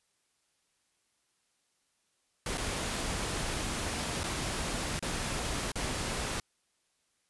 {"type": "noise with dropouts", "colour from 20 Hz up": "pink", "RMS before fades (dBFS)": -34, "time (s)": [2.46, 6.4], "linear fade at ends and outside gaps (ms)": 2, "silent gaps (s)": [[2.574, 2.579], [4.234, 4.239], [4.993, 5.025], [5.719, 5.756]], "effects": ["white hiss -75 dBFS RMS until 7.29 s", "resampled to 24000 Hz"]}